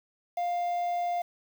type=tone with quantisation; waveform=triangle; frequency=701 Hz; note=F5; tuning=6 cents sharp; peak=-25 dBFS; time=0.37-1.22 s; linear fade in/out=5 ms; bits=8; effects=none